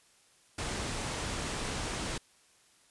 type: low-pass noise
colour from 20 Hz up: pink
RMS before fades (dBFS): -36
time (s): 0.58-2.18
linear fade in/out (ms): 5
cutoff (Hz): 10000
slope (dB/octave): 48
effects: white hiss -64 dBFS RMS until 2.9 s + resampled to 24000 Hz